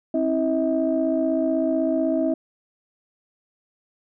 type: tone cluster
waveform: sine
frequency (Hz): 266.8 / 322.8 / 642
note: C4 / E4 / E5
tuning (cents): +34 / -36 / -46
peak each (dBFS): -23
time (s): 0.14-2.34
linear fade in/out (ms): 5
effects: tanh soft clip ceiling -10 dBFS